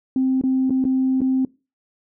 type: tone with dropouts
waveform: sine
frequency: 261.6 Hz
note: C4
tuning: in tune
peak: -15 dBFS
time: 0.16-1.45 s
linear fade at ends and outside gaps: 2 ms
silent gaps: 0.413-0.437 / 0.697-0.705 / 0.842-0.851 / 1.207-1.216 s
effects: noise-tail reverb RT60 0.3 s tail -23 dB re dry + tanh soft clip ceiling -11 dBFS